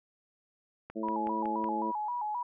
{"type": "click train", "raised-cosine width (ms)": 0.5, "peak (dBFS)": -28, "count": 5, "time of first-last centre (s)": [0.9, 1.642], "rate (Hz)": 5.39}
{"type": "harmonic tone", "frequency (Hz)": 110, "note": "A2", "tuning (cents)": 0, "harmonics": [2, 3, 4, 5, 6], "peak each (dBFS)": [-37, -36, -42, -42, -46], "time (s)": [0.95, 1.92], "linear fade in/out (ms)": 20}
{"type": "tone with vibrato", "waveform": "sine", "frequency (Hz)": 906, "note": "A#5", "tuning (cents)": -50, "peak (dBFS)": -31, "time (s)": [1.03, 2.43], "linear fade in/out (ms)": 5, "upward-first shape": "square", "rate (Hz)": 3.8, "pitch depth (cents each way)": 120}
{"effects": []}